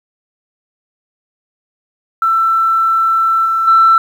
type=tone with level steps; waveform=sine; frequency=1335 Hz; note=E6; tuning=22 cents sharp; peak=-9 / -11 / -4 dBFS; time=2.22-3.98 s; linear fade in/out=2 ms; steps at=3.45 / 3.67 s; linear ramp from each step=10 ms; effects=tanh soft clip ceiling -1 dBFS + 7-bit